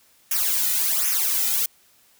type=noise with flanger; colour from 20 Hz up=blue; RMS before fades=-22 dBFS; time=0.31-1.66 s; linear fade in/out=5 ms; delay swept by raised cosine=0.23 to 1.83 ms; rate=1.3 Hz; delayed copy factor=-0.8; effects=white hiss -58 dBFS RMS until 2.19 s